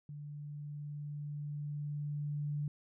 sine tone with level ramp, 146.83 Hz, D3, in tune, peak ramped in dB -43 to -33 dBFS, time 0.09-2.68 s, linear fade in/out 2 ms, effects none

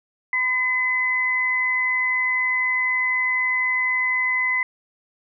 sine tone pair together, 1014 / 2028 Hz, B5 / B6, +45 / +45 cents, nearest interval octave, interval 1200 cents, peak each -29 / -19 dBFS, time 0.33-4.63 s, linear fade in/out 2 ms, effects none

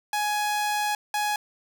sawtooth tone bursts at uneven times, 836 Hz, G#5, 11 cents sharp, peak -20 dBFS, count 2, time 0.13-0.95 / 1.14-1.36 s, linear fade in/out 2 ms, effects none

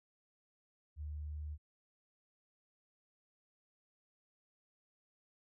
sine tone, 75.1 Hz, D2, 39 cents sharp, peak -40 dBFS, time 0.96-1.58 s, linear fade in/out 50 ms, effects none

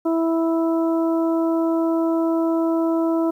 harmonic tone, 328.8 Hz, E4, 4 cents flat, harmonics 1 / 2 / 3 / 4, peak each -18 / -25 / -31 / -34 dBFS, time 0.05-3.31 s, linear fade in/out 10 ms, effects 9-bit

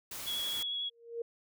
white noise, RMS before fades -42 dBFS, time 0.11-0.63 s, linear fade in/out 5 ms
sine tone with vibrato, 3349 Hz, G#7, 14 cents sharp, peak -33 dBFS, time 0.26-0.9 s, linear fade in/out 20 ms, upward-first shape sine, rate 11 Hz, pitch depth 13 cents each way
sine tone with exponential growth, 466.2 Hz, A#4, in tune, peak -31 dBFS, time 0.89-1.22 s, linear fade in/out 5 ms, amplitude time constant 70 ms
effects none

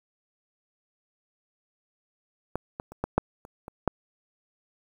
clicks, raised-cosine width 1 ms, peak -14 / -19 / -29 / -13 / -6 / -30 / -25 / -8 dBFS, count 8, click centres 2.556 / 2.799 / 2.92 / 3.04 / 3.18 / 3.451 / 3.681 / 3.877 s, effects 8-bit

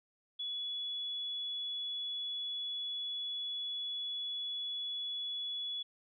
sine tone, 3400 Hz, G#7, 40 cents sharp, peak -36 dBFS, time 0.39-5.83 s, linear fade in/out 10 ms, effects none

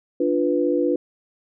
sine chord, B diminished, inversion first, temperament equal, 293.7 / 349.2 / 493.9 Hz, D4 / F4 / B4, 0 / 0 / 0 cents, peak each -22 dBFS, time 0.2-0.96 s, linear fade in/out 5 ms, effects none

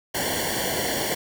pink noise with comb filter, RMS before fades -26 dBFS, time 0.14-1.15 s, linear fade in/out 10 ms, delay 0.79 ms, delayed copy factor -0.95, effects none

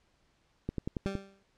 click train, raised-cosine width 3 ms, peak -20 dBFS, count 6, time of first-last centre 0.69-1.153 s, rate 10.8 Hz
20% pulse tone with exponential decay, 196 Hz, G3, in tune, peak -26 dBFS, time 1.06-1.43 s, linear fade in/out 2 ms, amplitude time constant 80 ms
effects pink hiss -71 dBFS RMS until 1.57 s + low-pass 6000 Hz 12 dB/octave

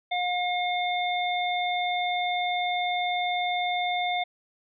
harmonic tone, 716 Hz, F5, 43 cents sharp, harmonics 1 / 3 / 5, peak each -26 / -31 / -33 dBFS, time 0.11-4.24 s, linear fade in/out 10 ms, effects none

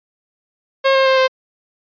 sawtooth tone with pitch steps, 539 / 533.4 / 527.9 / 522.4 Hz, C#5 / C5 / C5 / C5, -49 / +33 / +15 / -3 cents, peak -7 dBFS, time 0.84-1.28 s, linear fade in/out 20 ms, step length 110 ms, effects resampled to 11025 Hz

